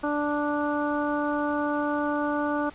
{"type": "harmonic tone", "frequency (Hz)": 293.7, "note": "D4", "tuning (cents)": 0, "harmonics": [1, 2, 3, 4, 5], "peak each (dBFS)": [-27, -30, -32, -33, -34], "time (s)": [0.03, 2.7], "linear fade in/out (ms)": 10, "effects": ["pink hiss -49 dBFS RMS until 2.74 s", "resampled to 8000 Hz"]}